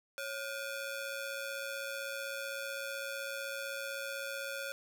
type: ring-modulated tone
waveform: sawtooth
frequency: 987.8 Hz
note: B5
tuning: in tune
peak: -31 dBFS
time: 0.18-4.72 s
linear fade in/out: 0 ms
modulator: 436 Hz
effects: none